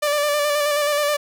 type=tone with vibrato; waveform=sawtooth; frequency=587.3 Hz; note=D5; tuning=in tune; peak=-14 dBFS; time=0.02-1.17 s; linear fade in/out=10 ms; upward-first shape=square; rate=9.4 Hz; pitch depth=26 cents each way; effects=none